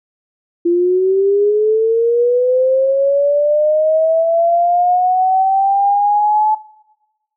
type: linear sweep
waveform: sine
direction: up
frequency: 340.9 to 864 Hz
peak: -10 dBFS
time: 0.65-6.55 s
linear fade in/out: 10 ms
effects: noise-tail reverb RT60 1.0 s tail -21 dB re dry